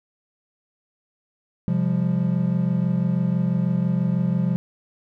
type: chord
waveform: triangle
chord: C suspended fourth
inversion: none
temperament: equal with one note detuned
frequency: 130.81 / 174.61 / 200.7 Hz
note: C3 / F3 / G3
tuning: 0 / 0 / +41 cents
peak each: -23 / -19 / -24 dBFS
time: 1.68-4.56 s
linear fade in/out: 0 ms
effects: none